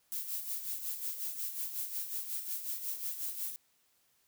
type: noise with tremolo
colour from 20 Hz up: violet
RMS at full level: -36 dBFS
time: 0.12-3.56 s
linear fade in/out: 0 ms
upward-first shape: sine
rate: 5.5 Hz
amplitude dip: 60%
effects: white hiss -72 dBFS RMS until 4.27 s